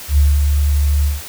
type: tone with ADSR envelope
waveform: sine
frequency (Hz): 72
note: D2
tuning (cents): -34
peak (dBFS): -7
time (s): 0.08-1.22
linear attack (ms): 95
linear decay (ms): 220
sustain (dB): -4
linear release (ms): 170
effects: white hiss -32 dBFS RMS until 1.28 s